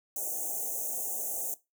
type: band-stop noise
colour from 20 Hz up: white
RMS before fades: -34 dBFS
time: 0.16-1.54 s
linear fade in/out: 2 ms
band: 820 to 6100 Hz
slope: 96 dB/octave
effects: noise-tail reverb RT60 0.2 s tail -17 dB re dry + high-pass 400 Hz 12 dB/octave